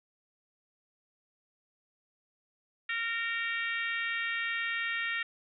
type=harmonic tone; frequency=461.4 Hz; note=A#4; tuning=18 cents flat; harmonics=3 / 4 / 5 / 6 / 7 / 8; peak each=-39 / -33 / -37 / -40 / -44 / -46 dBFS; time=2.89-5.23 s; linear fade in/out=5 ms; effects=none